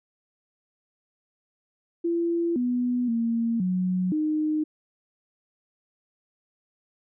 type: tone with pitch steps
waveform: sine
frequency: 339.2 / 246.3 / 230.7 / 183.4 / 307.4 Hz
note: E4 / B3 / A#3 / F#3 / D#4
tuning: +50 / -5 / -18 / -15 / -21 cents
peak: -22 dBFS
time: 2.04-4.64 s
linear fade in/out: 10 ms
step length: 520 ms
effects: none